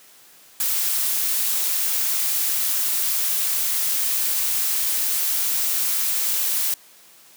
blue noise, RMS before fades -22 dBFS, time 0.6-6.74 s, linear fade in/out 2 ms, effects white hiss -50 dBFS RMS until 7.36 s + high-pass 150 Hz 12 dB/octave

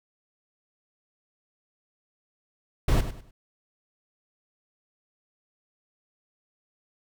brown noise with echo, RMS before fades -20 dBFS, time 2.88-3.01 s, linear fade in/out 5 ms, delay 100 ms, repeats 3, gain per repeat -11 dB, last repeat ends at 3.31 s, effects none

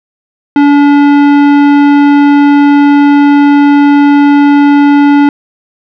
sine tone with tanh clipping, 286.8 Hz, D4, 41 cents flat, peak -4 dBFS, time 0.56-5.29 s, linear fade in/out 2 ms, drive 16 dB, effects none

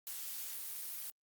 blue noise with amplitude modulation, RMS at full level -41 dBFS, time 0.07-1.1 s, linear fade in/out 0 ms, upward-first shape sine, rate 289 Hz, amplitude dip 50%, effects Opus 48 kbps

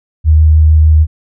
sine tone with vibrato, 77.9 Hz, D#2, 3 cents sharp, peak -3 dBFS, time 0.24-1.07 s, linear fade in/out 50 ms, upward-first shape sine, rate 6.6 Hz, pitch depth 10 cents each way, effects none

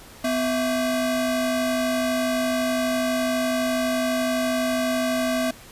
45% pulse ring-modulated tone, 452 Hz, A4, 47 cents sharp, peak -18 dBFS, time 0.24-5.51 s, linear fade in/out 5 ms, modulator 200 Hz, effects pink hiss -45 dBFS RMS until 5.71 s + resampled to 32000 Hz

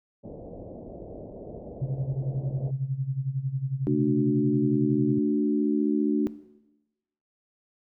white low-pass noise, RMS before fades -41 dBFS, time 0.23-2.72 s, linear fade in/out 20 ms, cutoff 640 Hz, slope 48 dB/octave
sine tone with tremolo, 134.4 Hz, C3, 47 cents sharp, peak -23 dBFS, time 1.81-5.19 s, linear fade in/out 10 ms, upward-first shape sine, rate 11 Hz, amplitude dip 80%
sine chord, D major, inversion second, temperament equal with one note detuned, 220 / 294.5 / 370 Hz, A3 / D4 / F#4, 0 / +5 / 0 cents, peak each -28 / -24 / -28 dBFS, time 3.87-6.27 s, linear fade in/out 0 ms
effects noise-tail reverb RT60 1.0 s tail -17 dB re dry

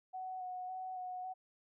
sine tone with vibrato, 740 Hz, F#5, in tune, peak -40 dBFS, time 0.13-1.34 s, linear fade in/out 20 ms, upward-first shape square, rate 1.8 Hz, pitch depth 16 cents each way, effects none

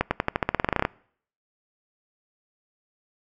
accelerating click train, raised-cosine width 0.5 ms, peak -6 dBFS, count 16, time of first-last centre 0.01-0.851 s, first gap 100 ms, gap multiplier 0.91, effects noise-tail reverb RT60 0.6 s tail -24 dB re dry

